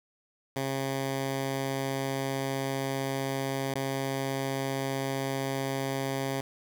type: tone with dropouts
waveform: 10% pulse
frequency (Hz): 135.4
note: C#3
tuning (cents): -40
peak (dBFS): -21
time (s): 0.56-6.41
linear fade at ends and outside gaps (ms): 2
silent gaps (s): 3.74-3.755
effects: none